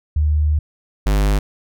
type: tone pair in turn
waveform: sine / square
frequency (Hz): 75.6 / 50.46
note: D#2 / G#1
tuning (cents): -49 / -49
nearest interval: perfect fifth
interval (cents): 700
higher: first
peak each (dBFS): -13 / -14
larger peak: first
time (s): 0.16-0.59 / 1.06-1.39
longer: first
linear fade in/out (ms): 5
effects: none